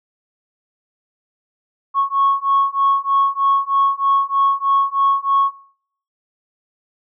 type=beating tone pair; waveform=sine; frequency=1100 / 1103.2 Hz; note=C#6 / C#6; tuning=-14 / -9 cents; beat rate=3.2 Hz; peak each=-16 dBFS; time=1.94-5.52 s; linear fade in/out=50 ms; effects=noise-tail reverb RT60 0.7 s tail -25 dB re dry + tanh soft clip ceiling -7 dBFS